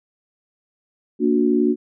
sine chord, Bb augmented, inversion none, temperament just, 233.1 / 291.4 / 364.2 Hz, Bb3 / D4 / F#4, 0 / -13 / -27 cents, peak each -19 dBFS, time 1.19-1.76 s, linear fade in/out 50 ms, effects none

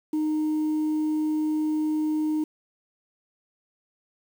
sine tone, 308.2 Hz, D#4, 16 cents flat, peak -20 dBFS, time 0.13-2.44 s, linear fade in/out 5 ms, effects tanh soft clip ceiling -21 dBFS + 8-bit

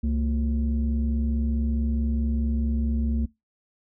sine tone pair together, 67.6 / 227.4 Hz, C#2 / A#3, -43 / -43 cents, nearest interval octave + major sixth, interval 2100 cents, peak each -22 / -25 dBFS, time 0.03-3.26 s, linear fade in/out 10 ms, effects noise-tail reverb RT60 0.2 s tail -22 dB re dry + tanh soft clip ceiling -17 dBFS

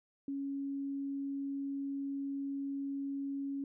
sine tone, 277.2 Hz, C#4, in tune, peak -35 dBFS, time 0.28-3.64 s, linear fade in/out 2 ms, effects none

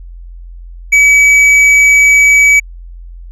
sine tone with tanh clipping, 2282 Hz, C#7, 50 cents sharp, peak -5 dBFS, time 0.92-2.6 s, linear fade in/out 10 ms, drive 9 dB, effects added 43 Hz sine -27 dBFS peak until 3.31 s + low-pass 11000 Hz 12 dB/octave

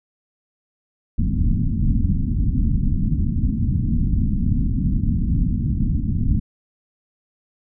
pink low-pass noise, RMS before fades -19 dBFS, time 1.18-6.4 s, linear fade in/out 10 ms, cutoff 260 Hz, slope 48 dB/octave, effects none

